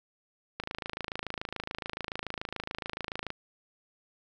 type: click train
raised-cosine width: 0.3 ms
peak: -18 dBFS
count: 74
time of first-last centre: 0.6-3.304 s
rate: 27 Hz
effects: none